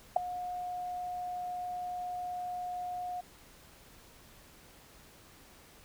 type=tone with ADSR envelope; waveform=sine; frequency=720 Hz; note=F#5; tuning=47 cents flat; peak=-17 dBFS; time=0.16-3.21 s; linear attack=6 ms; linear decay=5 ms; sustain=-18 dB; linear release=9 ms; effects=pink hiss -57 dBFS RMS until 5.84 s